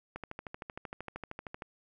click train, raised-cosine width 0.5 ms, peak -25 dBFS, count 20, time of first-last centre 0.16-1.622 s, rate 13 Hz, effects none

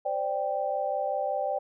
sine chord, C suspended second, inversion none, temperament just, 523.3 / 588.7 / 784.9 Hz, C5 / D5 / G5, 0 / +4 / +2 cents, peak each -33 / -30 / -30 dBFS, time 0.05-1.59 s, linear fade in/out 10 ms, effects none

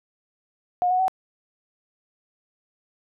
sine tone with pitch steps, 718 / 736.1 / 754.6 Hz, F5 / F#5 / F#5, +48 / -9 / +34 cents, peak -18 dBFS, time 0.82-1.081 s, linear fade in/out 0 ms, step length 87 ms, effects none

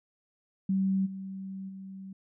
sine tone with level steps, 192.1 Hz, G3, 35 cents flat, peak -24 / -36 / -40 dBFS, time 0.69-2.13 s, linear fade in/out 5 ms, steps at 1.05 / 1.68 s, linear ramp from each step 20 ms, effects none

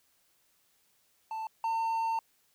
triangle tone pair in turn, 885 / 904.6 Hz, A5 / A5, +10 / +48 cents, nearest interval unison, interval 38 cents, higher second, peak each -32 / -26 dBFS, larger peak second, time 1.31-1.47 / 1.64-2.19 s, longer second, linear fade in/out 2 ms, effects white hiss -70 dBFS RMS until 2.54 s

